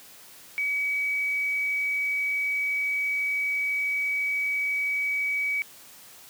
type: tone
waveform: sine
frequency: 2273 Hz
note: C#7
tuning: 43 cents sharp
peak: -24 dBFS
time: 0.58-5.62 s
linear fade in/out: 0 ms
effects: white hiss -49 dBFS RMS until 6.29 s + high-pass 80 Hz 12 dB/octave